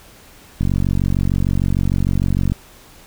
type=click train; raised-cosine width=5 ms; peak=-6 dBFS; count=90; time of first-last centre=0.61-2.52 s; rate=46.6 Hz; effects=pink hiss -45 dBFS RMS until 3.06 s